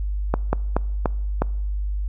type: slowing click train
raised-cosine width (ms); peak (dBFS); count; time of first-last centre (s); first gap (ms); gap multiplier
1; -5; 5; 0.34-1.42; 190; 1.24
effects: noise-tail reverb RT60 0.9 s tail -24 dB re dry + added 50 Hz sine -22 dBFS peak until 2.08 s